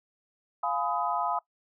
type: chord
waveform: sine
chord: F half-diminished seventh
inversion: none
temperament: just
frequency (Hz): 698.5 / 838.1 / 1005.8 / 1257.2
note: F5 / Ab5 / Cb6 / Eb6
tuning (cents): 0 / +16 / +31 / +18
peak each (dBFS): -32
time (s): 0.63-1.39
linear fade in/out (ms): 5
effects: noise-tail reverb RT60 0.1 s tail -20 dB re dry